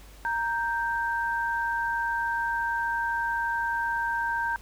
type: tone pair together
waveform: sine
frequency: 931.7 / 1568 Hz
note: A#5 / G6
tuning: -1 / 0 cents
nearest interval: major sixth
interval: 901 cents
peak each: -28 dBFS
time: 0.25-4.56 s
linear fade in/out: 0 ms
effects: added 50 Hz sine -47 dBFS peak until 4.61 s + pink hiss -53 dBFS RMS until 4.61 s